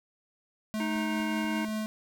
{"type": "tone with tremolo", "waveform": "square", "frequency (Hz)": 216.2, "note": "A3", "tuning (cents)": -30, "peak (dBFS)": -30, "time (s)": [0.74, 1.86], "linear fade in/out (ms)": 0, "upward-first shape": "triangle", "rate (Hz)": 5.1, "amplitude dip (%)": 25}
{"type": "harmonic tone", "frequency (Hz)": 311.1, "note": "D#4", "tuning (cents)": 0, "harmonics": [1, 3, 5, 7, 9], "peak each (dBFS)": [-33, -38, -40, -40, -43], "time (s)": [0.8, 1.65], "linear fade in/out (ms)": 2}
{"type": "click train", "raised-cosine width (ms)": 3, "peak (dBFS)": -40, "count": 4, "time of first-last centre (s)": [0.96, 1.686], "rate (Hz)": 4.13}
{"effects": []}